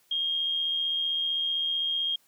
sine tone with amplitude modulation, 3234 Hz, G#7, 47 cents flat, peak -24 dBFS, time 0.11-2.16 s, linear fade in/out 5 ms, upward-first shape sine, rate 75.6 Hz, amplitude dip 30%, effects white hiss -65 dBFS RMS until 2.27 s + high-pass 100 Hz 12 dB/octave

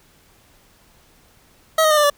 25% pulse tone with pitch steps, 639 / 623.3 / 608 / 593.1 / 578.6 Hz, D#5 / D#5 / D#5 / D5 / D5, +46 / +3 / -40 / +17 / -26 cents, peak -9 dBFS, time 1.78-2.1 s, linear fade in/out 5 ms, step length 64 ms, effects pink hiss -54 dBFS RMS until 2.17 s

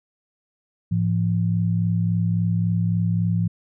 sine tone pair together, 107.6 / 171.23 Hz, A2 / F3, -38 / -34 cents, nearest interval minor sixth, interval 804 cents, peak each -21 / -21 dBFS, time 0.91-3.48 s, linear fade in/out 10 ms, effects none

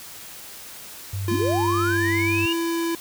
sine tone, 98 Hz, G2, in tune, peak -25 dBFS, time 1.13-2.46 s, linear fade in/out 5 ms
square tone with pitch glide, 344.6 to 334.4 Hz, F4 to E4, -23 to +25 cents, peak -23 dBFS, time 1.28-2.95 s, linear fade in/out 2 ms, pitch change -52 cents, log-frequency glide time 1.86-2.11 s
sine linear sweep, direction up, 190.8 to 2882 Hz, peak -23 dBFS, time 1.31-2.53 s, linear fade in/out 5 ms
effects white hiss -40 dBFS RMS until 3 s

